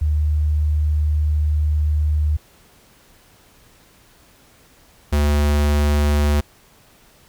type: tone pair in turn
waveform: sine / square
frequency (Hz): 75.6 / 73.41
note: D#2 / D2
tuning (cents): -49 / 0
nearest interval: minor second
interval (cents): 51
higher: first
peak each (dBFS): -15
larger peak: neither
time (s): 0.01-2.37 / 5.12-6.41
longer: first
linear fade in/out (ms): 10
effects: pink hiss -52 dBFS RMS until 7.28 s